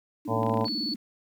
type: tone with vibrato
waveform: sine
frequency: 259.1 Hz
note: C4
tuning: 17 cents flat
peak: -31 dBFS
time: 0.25-0.96 s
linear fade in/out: 10 ms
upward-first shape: square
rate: 18 Hz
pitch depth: 260 cents each way
type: harmonic tone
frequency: 112.3 Hz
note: A2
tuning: 36 cents sharp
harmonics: 1 / 2 / 4 / 5 / 6 / 7 / 8 / 9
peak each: -30 / -34 / -31 / -32 / -34 / -35 / -33 / -32 dBFS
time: 0.27-0.68 s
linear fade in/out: 50 ms
type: clicks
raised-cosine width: 0.3 ms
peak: -27 dBFS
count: 8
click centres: 0.432 / 0.465 / 0.496 / 0.541 / 0.573 / 0.611 / 0.645 / 0.682 s
type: tone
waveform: sine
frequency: 4435 Hz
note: C#8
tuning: in tune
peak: -29 dBFS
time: 0.65-0.94 s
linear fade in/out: 5 ms
effects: 9-bit